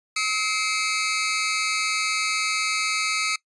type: tone cluster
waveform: 20% pulse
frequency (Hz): 1282 / 2108 / 2300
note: E6 / C7 / D7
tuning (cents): -49 / +12 / -37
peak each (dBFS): -22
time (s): 0.16-3.36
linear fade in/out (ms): 5
effects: noise-tail reverb RT60 0.1 s tail -22 dB re dry + resampled to 24000 Hz